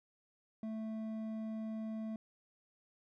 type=tone with hard clipping; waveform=triangle; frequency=220 Hz; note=A3; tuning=in tune; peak=-40 dBFS; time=0.63-2.16 s; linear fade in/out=2 ms; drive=10 dB; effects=none